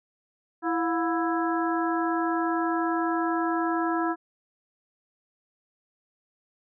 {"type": "harmonic tone with a mistuned harmonic", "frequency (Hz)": 330.8, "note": "E4", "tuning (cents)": 6, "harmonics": [1, 2, 3, 4, 5], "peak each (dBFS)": [-26, -31, -31, -32, -35], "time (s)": [0.62, 4.16], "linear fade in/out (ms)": 50, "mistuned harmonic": 2, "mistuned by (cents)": 130, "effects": []}